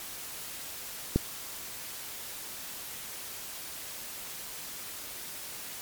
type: click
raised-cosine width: 3 ms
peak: -10 dBFS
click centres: 1.16 s
effects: white hiss -41 dBFS RMS until 5.81 s + MP3 96 kbps